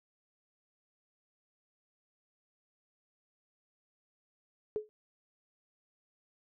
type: tone with exponential decay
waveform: sine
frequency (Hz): 426.4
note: G#4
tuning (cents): +46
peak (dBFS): -27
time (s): 4.76-4.89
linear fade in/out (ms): 0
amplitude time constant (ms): 28
effects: none